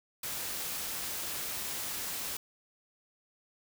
white noise, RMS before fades -37 dBFS, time 0.23-2.37 s, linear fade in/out 5 ms, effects none

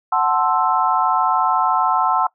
sine chord, F# half-diminished seventh, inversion none, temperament equal, 740 / 880 / 1046.5 / 1318.5 Hz, F#5 / A5 / C6 / E6, 0 / 0 / 0 / 0 cents, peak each -20 dBFS, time 0.12-2.27 s, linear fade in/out 5 ms, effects noise-tail reverb RT60 0.1 s tail -20 dB re dry

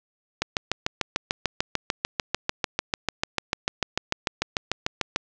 click train, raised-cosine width 0.2 ms, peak -5 dBFS, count 33, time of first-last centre 0.42-5.161 s, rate 6.75 Hz, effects low-pass 7000 Hz 12 dB/octave + 7-bit

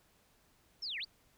sine linear two-way sweep, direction down then up, 5588 to 1754 to 4947 Hz, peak -37 dBFS, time 0.82-1.05 s, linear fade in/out 10 ms, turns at 0.99 s, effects pink hiss -69 dBFS RMS until 1.37 s

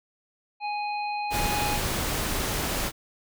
harmonic tone, 830.6 Hz, G#5, in tune, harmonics 1 / 3 / 5, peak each -28 / -35 / -41 dBFS, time 0.6-1.8 s, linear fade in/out 50 ms
pink noise, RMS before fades -28 dBFS, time 1.3-2.92 s, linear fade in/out 50 ms
effects none

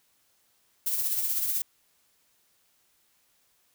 violet noise with tremolo, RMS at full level -26 dBFS, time 0.86-1.62 s, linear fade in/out 5 ms, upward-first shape triangle, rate 16 Hz, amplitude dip 50%, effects white hiss -68 dBFS RMS until 3.74 s

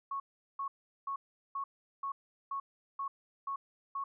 sine tone bursts, 1103 Hz, C#6, 9 cents flat, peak -34 dBFS, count 9, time 0.11-4.04 s, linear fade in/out 5 ms, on 90 ms, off 390 ms, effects none

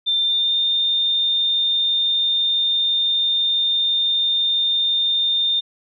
sine tone with pitch glide, 3579 to 3623 Hz, A7 to A7, +29 to +50 cents, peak -16 dBFS, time 0.06-5.61 s, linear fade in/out 20 ms, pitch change +21 cents, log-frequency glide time 0.18-0.55 s, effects none

